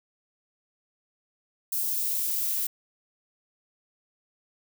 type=noise with high-pass filter sweep; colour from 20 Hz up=violet; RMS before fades=-28 dBFS; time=1.72-2.67 s; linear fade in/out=5 ms; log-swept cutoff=4800 to 960 Hz; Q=0.72; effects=none